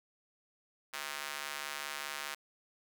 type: tone with high-pass filter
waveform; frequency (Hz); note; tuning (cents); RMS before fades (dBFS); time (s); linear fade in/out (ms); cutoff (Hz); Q
square; 72.4; D2; -24; -41; 0.93-2.35; 10; 1400; 0.92
effects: none